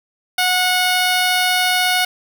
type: tone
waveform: 10% pulse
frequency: 731 Hz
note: F#5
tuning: 21 cents flat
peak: -6 dBFS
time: 0.38-2.05 s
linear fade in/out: 5 ms
effects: none